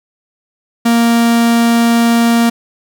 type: tone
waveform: 45% pulse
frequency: 233.1 Hz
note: A#3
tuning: in tune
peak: -8 dBFS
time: 0.85-2.5 s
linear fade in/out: 10 ms
effects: none